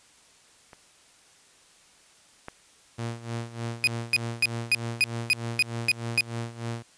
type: clicks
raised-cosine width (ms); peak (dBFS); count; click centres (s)
0.5; -30 / -21; 2; 0.732 / 2.484
type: tone with tremolo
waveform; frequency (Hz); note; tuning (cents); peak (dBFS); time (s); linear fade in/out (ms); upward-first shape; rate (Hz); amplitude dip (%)
sawtooth; 116.54; A#2; 0; -25; 2.98-6.83; 10; sine; 3.3; 80
type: tone bursts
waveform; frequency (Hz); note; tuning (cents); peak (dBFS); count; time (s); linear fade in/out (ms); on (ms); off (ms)
35% pulse; 2488; D#7; -1; -16; 9; 3.84-6.208; 0; 32; 260
effects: white hiss -57 dBFS RMS until 6.97 s + resampled to 22050 Hz